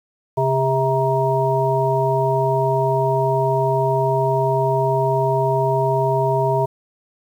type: harmonic tone with a mistuned harmonic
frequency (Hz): 134.2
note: C3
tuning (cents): +44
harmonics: 1 / 3 / 5 / 7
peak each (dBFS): -21 / -21 / -21 / -21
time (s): 0.37-6.66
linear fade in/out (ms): 10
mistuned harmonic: 5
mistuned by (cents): -49
effects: 8-bit